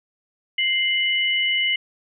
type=tone pair together; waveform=sine; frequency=2093 / 2960 Hz; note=C7 / F#7; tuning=0 / 0 cents; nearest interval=tritone; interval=600 cents; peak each=-21 dBFS; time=0.58-1.76 s; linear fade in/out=5 ms; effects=none

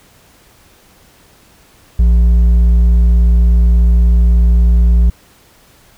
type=tone with hard clipping; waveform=sine; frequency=58.27 Hz; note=A#1; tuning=in tune; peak=-7 dBFS; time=1.99-5.1 s; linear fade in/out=5 ms; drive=4 dB; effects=pink hiss -47 dBFS RMS until 5.97 s

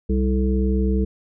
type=harmonic tone with a mistuned harmonic; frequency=65.41 Hz; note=C2; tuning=in tune; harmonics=1 / 3 / 5 / 7; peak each=-19 / -22 / -28 / -27 dBFS; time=0.09-1.05 s; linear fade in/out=10 ms; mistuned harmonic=7; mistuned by=-75 cents; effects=none

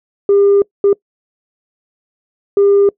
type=tone bursts at uneven times; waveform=sine; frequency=400.9 Hz; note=G4; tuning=39 cents sharp; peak=-5 dBFS; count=3; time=0.29-0.62 / 0.84-0.93 / 2.57-2.89 s; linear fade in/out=2 ms; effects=noise-tail reverb RT60 0.1 s tail -24 dB re dry + tanh soft clip ceiling -4 dBFS

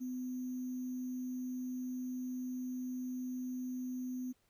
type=tone with sample-and-hold; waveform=sine; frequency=253.2 Hz; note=B3; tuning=43 cents sharp; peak=-37 dBFS; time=0-4.33 s; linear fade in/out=20 ms; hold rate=6300 Hz; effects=pink hiss -75 dBFS RMS until 4.49 s

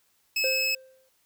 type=tone; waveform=25% pulse; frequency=2589 Hz; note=E7; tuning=32 cents flat; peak=-20 dBFS; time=0.36-0.75 s; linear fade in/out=5 ms
type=tone with exponential decay; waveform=triangle; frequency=523.3 Hz; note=C5; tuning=in tune; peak=-23 dBFS; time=0.44-1.09 s; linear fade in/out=2 ms; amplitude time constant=140 ms
effects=white hiss -68 dBFS RMS until 1.25 s

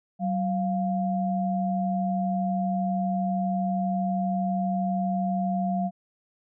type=tone pair together; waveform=sine; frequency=189.01 / 698.5 Hz; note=F#3 / F5; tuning=+37 / 0 cents; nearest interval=octave + major seventh; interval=2263 cents; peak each=-25 / -28 dBFS; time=0.19-5.91 s; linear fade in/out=50 ms; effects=none

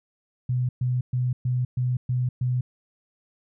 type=tone bursts; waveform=sine; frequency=125.3 Hz; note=B2; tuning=25 cents sharp; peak=-21 dBFS; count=7; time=0.49-2.61 s; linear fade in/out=5 ms; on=200 ms; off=120 ms; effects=none

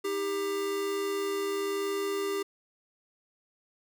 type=tone pair together; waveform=square; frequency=316.6 / 397.6 Hz; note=D#4 / G4; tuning=+30 / +25 cents; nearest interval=major third; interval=395 cents; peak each=-40 / -30 dBFS; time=0.04-2.43 s; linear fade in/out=10 ms; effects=none

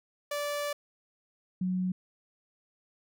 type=tone pair in turn; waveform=sawtooth / sine; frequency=582 / 183.9 Hz; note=D5 / F#3; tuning=-16 / -10 cents; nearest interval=octave + minor sixth; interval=1994 cents; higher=first; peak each=-27 dBFS; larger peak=neither; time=0.31-0.73 / 1.61-1.92 s; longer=first; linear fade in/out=5 ms; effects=none

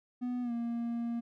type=tone with pitch glide; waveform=triangle; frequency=246.9 to 234.5 Hz; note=B3 to A#3; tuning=0 to +11 cents; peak=-30 dBFS; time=0.21-1.21 s; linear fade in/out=20 ms; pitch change=-89 cents; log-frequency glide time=0.42-0.52 s; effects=none

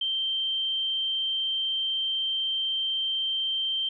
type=tone; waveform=sine; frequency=3136 Hz; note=G7; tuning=in tune; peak=-25 dBFS; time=0.01-3.89 s; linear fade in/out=5 ms; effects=none

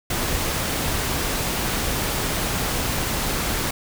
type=noise; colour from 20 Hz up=pink; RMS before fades=-24 dBFS; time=0.1-3.71 s; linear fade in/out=5 ms; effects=none

